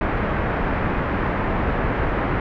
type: low-pass noise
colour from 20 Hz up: pink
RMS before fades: -22 dBFS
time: 0.01-2.4 s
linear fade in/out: 2 ms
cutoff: 2000 Hz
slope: 24 dB/octave
effects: none